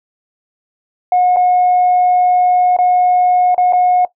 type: tone with dropouts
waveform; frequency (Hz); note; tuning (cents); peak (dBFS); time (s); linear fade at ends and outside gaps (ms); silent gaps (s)
sine; 724; F#5; -38; -7; 1.12-4.05; 2; 1.362-1.368 / 2.766-2.787 / 3.546-3.579 / 3.725-3.732
effects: noise-tail reverb RT60 0.1 s tail -17 dB re dry + tanh soft clip ceiling -5 dBFS